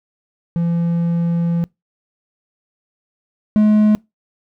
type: tone pair in turn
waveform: triangle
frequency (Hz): 169.8 / 212.4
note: F3 / G#3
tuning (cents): -48 / +39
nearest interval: major third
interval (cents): 387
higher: second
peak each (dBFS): -13 / -7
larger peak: second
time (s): 0.56-1.64 / 3.56-3.95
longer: first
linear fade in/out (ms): 0
effects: noise-tail reverb RT60 0.2 s tail -25 dB re dry